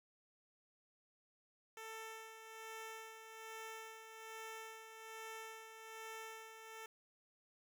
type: tone with tremolo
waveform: 10% pulse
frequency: 444.3 Hz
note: A4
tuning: 17 cents sharp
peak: -39 dBFS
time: 1.77-6.86 s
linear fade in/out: 2 ms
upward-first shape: sine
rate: 1.2 Hz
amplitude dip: 55%
effects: none